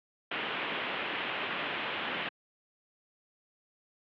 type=low-pass noise; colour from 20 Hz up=white; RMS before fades=-35 dBFS; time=0.31-2.29 s; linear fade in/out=5 ms; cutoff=3200 Hz; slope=48 dB/octave; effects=high-pass 200 Hz 12 dB/octave